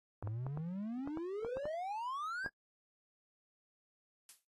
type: clicks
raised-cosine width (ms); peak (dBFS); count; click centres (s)
1; -30; 10; 0.226 / 0.274 / 0.466 / 0.574 / 1.075 / 1.173 / 1.448 / 1.57 / 1.655 / 2.462
type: exponential sweep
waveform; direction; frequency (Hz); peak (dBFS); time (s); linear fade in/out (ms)
triangle; up; 98.7 to 1661.2; -36; 0.23-2.48; 10
type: noise with exponential decay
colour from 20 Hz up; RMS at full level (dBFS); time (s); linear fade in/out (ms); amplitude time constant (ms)
blue; -48; 4.29-4.45; 1; 34
effects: noise-tail reverb RT60 0.1 s tail -22 dB re dry + AAC 32 kbps